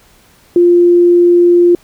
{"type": "tone", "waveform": "sine", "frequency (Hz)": 349.2, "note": "F4", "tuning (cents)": 0, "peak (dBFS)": -4, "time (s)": [0.56, 1.75], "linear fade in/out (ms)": 2, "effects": ["pink hiss -47 dBFS RMS until 1.83 s"]}